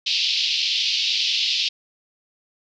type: band-pass noise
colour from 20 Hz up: pink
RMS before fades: -22 dBFS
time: 0.06-1.69 s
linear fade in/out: 10 ms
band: 2700 to 5100 Hz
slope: 48 dB/octave
effects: none